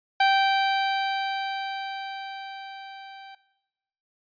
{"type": "tone with level ramp", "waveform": "sawtooth", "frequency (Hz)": 780, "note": "G5", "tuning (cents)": -9, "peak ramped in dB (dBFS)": [-13, -38], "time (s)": [0.2, 3.35], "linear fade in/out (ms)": 5, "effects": ["noise-tail reverb RT60 1.0 s tail -19 dB re dry", "resampled to 11025 Hz"]}